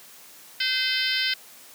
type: harmonic tone with a mistuned harmonic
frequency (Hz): 515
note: C5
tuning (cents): -28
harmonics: 3 / 4 / 5 / 6 / 7 / 8 / 9 / 10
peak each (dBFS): -30 / -29 / -33 / -28 / -32 / -32 / -32 / -32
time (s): 0.6-1.34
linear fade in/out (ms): 5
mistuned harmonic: 9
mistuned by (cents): +22
effects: white hiss -48 dBFS RMS until 1.74 s + high-pass 150 Hz 12 dB/octave